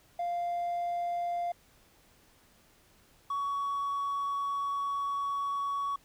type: tone pair in turn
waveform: triangle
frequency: 697 / 1122.8 Hz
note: F5 / C#6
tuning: -4 / +22 cents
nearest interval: minor sixth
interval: 826 cents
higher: second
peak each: -27 dBFS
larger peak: neither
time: 0.19-1.52 / 3.3-5.96 s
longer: second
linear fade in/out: 5 ms
effects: tanh soft clip ceiling -25 dBFS + pink hiss -63 dBFS RMS until 6.04 s